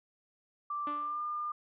sine tone with pitch glide, 1174.7 to 1204.2 Hz, D6 to D6, 0 to +43 cents, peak -33 dBFS, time 0.7-1.52 s, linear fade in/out 5 ms, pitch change +43 cents, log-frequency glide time 0.93-1.21 s
sawtooth tone with exponential decay, 293.7 Hz, D4, in tune, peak -34 dBFS, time 0.87-1.3 s, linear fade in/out 2 ms, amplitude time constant 92 ms
effects resampled to 8000 Hz

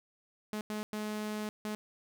sawtooth tone bursts at uneven times, 212.4 Hz, G#3, 39 cents sharp, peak -31 dBFS, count 4, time 0.53-0.61 / 0.7-0.83 / 0.93-1.49 / 1.65-1.75 s, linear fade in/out 0 ms, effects none

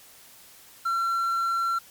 triangle tone, 1359 Hz, F6, 48 cents flat, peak -21 dBFS, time 0.85-1.79 s, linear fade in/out 10 ms, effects white hiss -51 dBFS RMS until 1.9 s + MP3 96 kbps

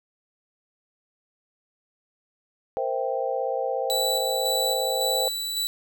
sine chord, C dominant seventh, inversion third, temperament equal, 466.2 / 523.3 / 659.3 / 784 Hz, Bb4 / C5 / E5 / G5, 0 / 0 / 0 / 0 cents, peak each -31 / -27 / -32 / -30 dBFS, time 2.77-5.28 s, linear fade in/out 0 ms
sawtooth tone with tremolo, 3951 Hz, B7, in tune, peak -21 dBFS, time 3.9-5.67 s, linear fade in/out 0 ms, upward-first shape square, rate 1.8 Hz, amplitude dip 35%
effects none

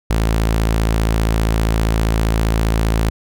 sawtooth tone, 55.1 Hz, A1, 3 cents sharp, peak -10 dBFS, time 0.1-3.1 s, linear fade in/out 5 ms, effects none

